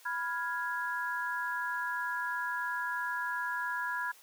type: chord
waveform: sine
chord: F diminished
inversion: second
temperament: equal with one note detuned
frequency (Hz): 987.8 / 1404.2 / 1661.2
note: Cb6 / F6 / Ab6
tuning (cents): 0 / +9 / 0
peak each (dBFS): -36 / -38 / -35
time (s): 0.05-4.12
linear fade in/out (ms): 10
effects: white hiss -58 dBFS RMS until 4.22 s + high-pass 400 Hz 12 dB/octave